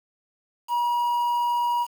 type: tone with quantisation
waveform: triangle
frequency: 959 Hz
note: A#5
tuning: 49 cents sharp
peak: -19 dBFS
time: 0.68-1.87 s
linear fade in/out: 50 ms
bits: 7
effects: none